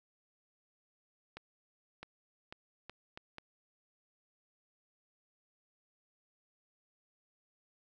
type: accelerating click train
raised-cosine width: 0.3 ms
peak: -29 dBFS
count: 6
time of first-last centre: 1.37-3.384 s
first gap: 660 ms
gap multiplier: 0.75
effects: none